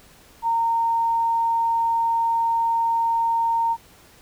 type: tone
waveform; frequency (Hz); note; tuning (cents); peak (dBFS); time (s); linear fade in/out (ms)
sine; 920; A#5; -23; -18; 0.42-3.77; 50
effects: pink hiss -51 dBFS RMS until 4.21 s

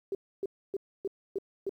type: tone bursts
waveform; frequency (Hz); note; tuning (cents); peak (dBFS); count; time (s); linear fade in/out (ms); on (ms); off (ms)
sine; 392; G4; 0; -29; 6; 0.12-1.694; 2; 29; 280
effects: 11-bit

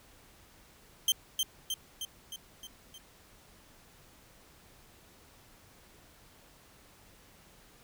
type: tone with echo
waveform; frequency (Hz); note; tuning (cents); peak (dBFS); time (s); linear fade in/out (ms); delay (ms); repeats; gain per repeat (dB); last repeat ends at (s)
sawtooth; 3138; G7; +1; -20; 1.08-1.12; 2; 310; 6; -4; 2.98
effects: pink hiss -59 dBFS RMS until 7.83 s

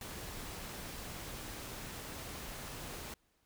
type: noise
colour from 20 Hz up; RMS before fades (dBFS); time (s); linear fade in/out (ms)
pink; -45; 0.01-3.14; 2
effects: pink hiss -75 dBFS RMS until 3.45 s

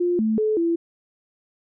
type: tone with pitch steps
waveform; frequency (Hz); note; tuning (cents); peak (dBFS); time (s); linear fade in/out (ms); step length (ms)
sine; 352.1 / 219.2 / 431.3 / 336.1; F4 / A3 / A4 / E4; +14 / -6 / -35 / +34; -18; 0-0.76; 10; 190
effects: none

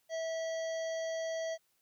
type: harmonic tone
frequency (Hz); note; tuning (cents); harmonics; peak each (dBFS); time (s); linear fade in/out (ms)
651; E5; -22; 1 / 3 / 5 / 7 / 9 / 10; -34 / -46 / -51 / -54 / -52 / -56; 0.09-1.58; 50
effects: white hiss -75 dBFS RMS until 1.81 s

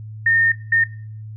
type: tone bursts at uneven times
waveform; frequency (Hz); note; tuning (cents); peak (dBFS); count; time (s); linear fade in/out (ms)
sine; 1827; A#6; -35; -12; 2; 0.26-0.52 / 0.72-0.84; 5
effects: noise-tail reverb RT60 0.5 s tail -19 dB re dry + added 108 Hz sine -31 dBFS peak until 1.36 s

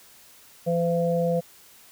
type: harmonic tone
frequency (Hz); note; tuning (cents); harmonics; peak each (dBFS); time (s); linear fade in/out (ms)
170; F3; -46; 1 / 3 / 4; -25 / -23 / -30; 0.66-1.41; 20
effects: white hiss -52 dBFS RMS until 1.91 s

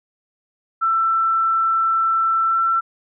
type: tone with pitch glide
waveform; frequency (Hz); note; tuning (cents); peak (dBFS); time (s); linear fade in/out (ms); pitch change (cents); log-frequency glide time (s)
sine; 1335 to 1344.3; E6 to E6; +22 to +34; -15; 0.81-2.81; 20; +12; 2.48-2.55
effects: none

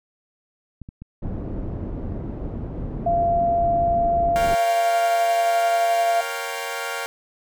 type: clicks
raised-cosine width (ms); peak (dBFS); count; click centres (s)
5; -24; 5; 0.817 / 0.889 / 1.02 / 1.504 / 1.978
type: low-pass noise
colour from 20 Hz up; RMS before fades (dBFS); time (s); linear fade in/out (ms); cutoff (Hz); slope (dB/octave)
pink; -29; 1.22-4.55; 10; 390; 12
type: tone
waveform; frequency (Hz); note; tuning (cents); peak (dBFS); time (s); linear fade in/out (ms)
sine; 687; F5; -29; -17; 3.06-6.21; 5
type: chord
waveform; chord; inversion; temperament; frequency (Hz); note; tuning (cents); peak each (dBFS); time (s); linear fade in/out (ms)
15% pulse; G half-diminished seventh; first; equal; 466.2 / 554.4 / 698.5 / 784; Bb4 / Db5 / F5 / G5; 0 / 0 / 0 / 0; -26; 4.36-7.06; 0
effects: none

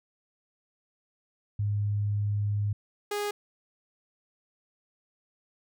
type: tone pair in turn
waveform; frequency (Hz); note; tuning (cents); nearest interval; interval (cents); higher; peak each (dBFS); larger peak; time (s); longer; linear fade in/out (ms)
sine / sawtooth; 103.1 / 412.4; G#2 / G#4; -12 / -12; 2 octaves; 2400; second; -25; neither; 1.59-2.73 / 3.11-3.31; first; 5
effects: none

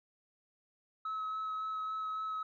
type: tone with vibrato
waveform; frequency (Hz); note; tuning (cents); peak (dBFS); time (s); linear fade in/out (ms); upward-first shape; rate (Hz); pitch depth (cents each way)
sine; 1288; E6; -41; -33; 1.05-2.43; 5; sine; 3.6; 11
effects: tanh soft clip ceiling -33 dBFS

